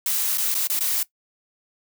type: noise with dropouts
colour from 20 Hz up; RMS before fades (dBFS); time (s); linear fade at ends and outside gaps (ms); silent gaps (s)
blue; -23; 0.06-1.03; 2; 0.374-0.381 / 0.543-0.55 / 0.672-0.699 / 0.792-0.807
effects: noise-tail reverb RT60 0.1 s tail -19 dB re dry

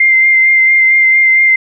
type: tone with vibrato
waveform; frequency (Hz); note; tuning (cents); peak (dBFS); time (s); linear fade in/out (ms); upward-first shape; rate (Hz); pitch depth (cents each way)
sine; 2093; C7; 0; -5; 0-1.56; 5; sine; 4.4; 17
effects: none

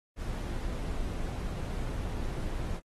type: noise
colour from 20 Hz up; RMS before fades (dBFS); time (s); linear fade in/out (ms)
brown; -34; 0.16-2.81; 50
effects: AAC 32 kbps

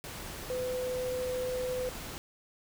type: tone in noise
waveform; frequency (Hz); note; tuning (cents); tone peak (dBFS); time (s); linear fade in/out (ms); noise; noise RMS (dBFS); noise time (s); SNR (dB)
sine; 505; B4; +39; -31; 0.5-1.89; 0; pink; -42; 0.04-2.18; +8
effects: none

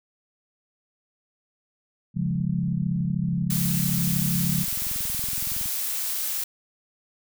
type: chord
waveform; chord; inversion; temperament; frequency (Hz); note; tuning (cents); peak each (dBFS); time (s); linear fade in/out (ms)
sine; Db major; none; equal; 138.59 / 174.61 / 207.7; Db3 / F3 / Ab3; 0 / 0 / 0; -27 / -25 / -31; 2.14-4.66; 50
type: click train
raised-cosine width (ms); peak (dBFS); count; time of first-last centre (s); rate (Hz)
5; -27; 76; 2.17-5.658; 21.5
type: noise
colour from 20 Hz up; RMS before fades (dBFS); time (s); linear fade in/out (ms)
blue; -28; 3.5-6.44; 5
effects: none

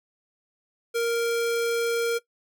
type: tone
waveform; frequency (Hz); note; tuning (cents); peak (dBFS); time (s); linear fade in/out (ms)
square; 466.2; A#4; 0; -23; 0.94-2.19; 20
effects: noise-tail reverb RT60 0.1 s tail -18 dB re dry

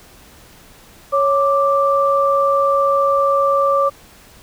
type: tone pair together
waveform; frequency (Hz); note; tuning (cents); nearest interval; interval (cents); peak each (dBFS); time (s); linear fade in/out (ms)
sine; 554.4 / 1174.7; C#5 / D6; 0 / 0; octave + minor second; 1300; -15 / -15; 1.12-3.9; 20
effects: pink hiss -45 dBFS RMS until 4.42 s

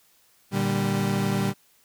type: chord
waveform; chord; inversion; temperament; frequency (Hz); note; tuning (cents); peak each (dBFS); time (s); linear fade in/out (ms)
35% pulse; G minor; first; equal with one note detuned; 116.54 / 148.28 / 196; Bb2 / D3 / G3; 0 / +17 / 0; -27 / -27 / -23; 0.51-1.54; 50
effects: white hiss -61 dBFS RMS until 1.84 s

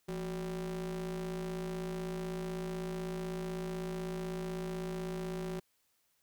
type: ring-modulated tone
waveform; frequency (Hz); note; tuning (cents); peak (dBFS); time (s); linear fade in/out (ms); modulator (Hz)
square; 100; G2; +35; -34; 0.08-5.6; 10; 272
effects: white hiss -75 dBFS RMS until 6.22 s

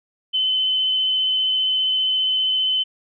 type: tone with vibrato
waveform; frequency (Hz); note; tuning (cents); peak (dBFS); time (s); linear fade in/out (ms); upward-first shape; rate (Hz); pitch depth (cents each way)
sine; 3046; F#7; +50; -17; 0.33-2.84; 20; triangle; 15; 13
effects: none

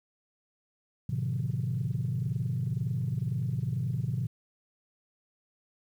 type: chord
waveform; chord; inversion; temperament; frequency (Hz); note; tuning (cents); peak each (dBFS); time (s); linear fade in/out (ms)
sine; G# diminished seventh; none; equal with one note detuned; 103.83 / 123.47 / 145.48 / 174.61; G#2 / B2 / D3 / F3; 0 / 0 / -16 / 0; -35 / -30 / -33 / -36; 1.09-4.27; 5
effects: tanh soft clip ceiling -21 dBFS + 10-bit

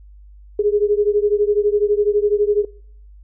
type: beating tone pair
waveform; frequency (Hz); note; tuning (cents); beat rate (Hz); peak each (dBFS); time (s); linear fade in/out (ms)
sine; 409.8 / 421.8; G#4 / G#4; -23 / +27; 12; -17 / -17; 0.59-2.65; 5
effects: noise-tail reverb RT60 0.6 s tail -22 dB re dry + added 50 Hz sine -40 dBFS peak until 3.23 s

